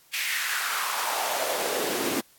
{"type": "noise with high-pass filter sweep", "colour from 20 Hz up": "pink", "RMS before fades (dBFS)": -28, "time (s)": [0.13, 2.21], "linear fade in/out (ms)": 10, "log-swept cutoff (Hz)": [2400, 270], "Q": 3.1, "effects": ["white hiss -58 dBFS RMS until 2.38 s", "AAC 64 kbps"]}